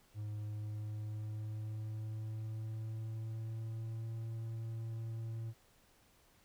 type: tone with pitch glide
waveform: triangle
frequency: 105.6 to 113.18 Hz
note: G#2 to A2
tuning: +29 to +49 cents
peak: -37 dBFS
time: 0.14-5.54 s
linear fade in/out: 50 ms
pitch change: +120 cents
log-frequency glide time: 0.4-4.16 s
effects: pink hiss -68 dBFS RMS until 6.44 s